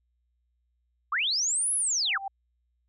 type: linear two-way sweep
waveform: sine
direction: up then down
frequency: 1042 to 11040 to 1042 Hz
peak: -24 dBFS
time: 1.12-2.18 s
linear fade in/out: 5 ms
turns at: 1.74 s
type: tone with exponential growth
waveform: sine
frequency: 784 Hz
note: G5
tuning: in tune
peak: -28 dBFS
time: 2-2.28 s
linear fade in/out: 5 ms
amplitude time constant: 60 ms
effects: added 60 Hz sine -70 dBFS peak until 2.88 s